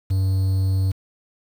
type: tone with quantisation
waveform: triangle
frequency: 95.3 Hz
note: G2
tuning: 48 cents flat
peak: -15 dBFS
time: 0.1-0.92 s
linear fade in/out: 10 ms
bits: 7
effects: none